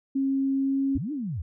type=tone with pitch glide; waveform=sine; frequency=270.8 to 272.5 Hz; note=C#4 to C#4; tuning=-40 to -29 cents; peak=-22 dBFS; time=0.15-0.98 s; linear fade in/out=10 ms; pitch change=+11 cents; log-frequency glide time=0.59-0.82 s
type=linear two-way sweep; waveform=sine; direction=up then down; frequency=51.91 to 313.6 to 65.1 Hz; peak=-28 dBFS; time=0.95-1.42 s; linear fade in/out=5 ms; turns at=1.12 s
effects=none